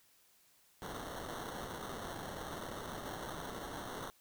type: noise with sample-and-hold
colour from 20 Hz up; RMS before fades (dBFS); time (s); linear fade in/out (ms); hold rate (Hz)
white; -44; 0.82-4.1; 0; 2450
effects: white hiss -68 dBFS RMS until 4.2 s